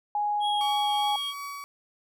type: tone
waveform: sine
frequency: 830.6 Hz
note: G#5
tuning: in tune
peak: -24 dBFS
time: 0.15-1.16 s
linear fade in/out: 2 ms
type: tone with vibrato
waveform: triangle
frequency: 3286 Hz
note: G#7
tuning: 19 cents flat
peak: -28 dBFS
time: 0.4-1.34 s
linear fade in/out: 50 ms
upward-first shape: triangle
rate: 3.2 Hz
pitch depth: 16 cents each way
type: tone with tremolo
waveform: 35% pulse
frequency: 1134 Hz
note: C#6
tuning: 39 cents sharp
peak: -32 dBFS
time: 0.61-1.64 s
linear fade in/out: 0 ms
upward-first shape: triangle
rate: 2.7 Hz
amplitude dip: 35%
effects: none